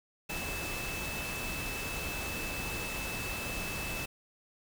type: tone in noise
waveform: sine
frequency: 2621 Hz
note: E7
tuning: 11 cents flat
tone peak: -39 dBFS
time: 0.29-4.06 s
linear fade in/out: 10 ms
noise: pink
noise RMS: -38 dBFS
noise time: 0.29-4.06 s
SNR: -4 dB
effects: none